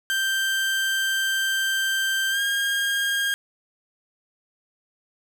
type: tone with pitch glide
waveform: 30% pulse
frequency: 1568 to 1616.7 Hz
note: G6 to G#6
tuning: 0 to -47 cents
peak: -19 dBFS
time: 0.1-3.34 s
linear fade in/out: 0 ms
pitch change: +53 cents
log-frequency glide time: 2.3-2.4 s
effects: 8-bit